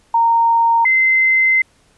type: tone pair in turn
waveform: sine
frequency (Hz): 924 / 2067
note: A#5 / C7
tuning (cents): -16 / -22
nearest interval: octave + major second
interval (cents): 1394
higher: second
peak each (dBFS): -10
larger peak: neither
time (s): 0.14-0.85 / 0.85-1.62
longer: second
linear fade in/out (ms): 5
effects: pink hiss -55 dBFS RMS until 1.97 s + resampled to 24000 Hz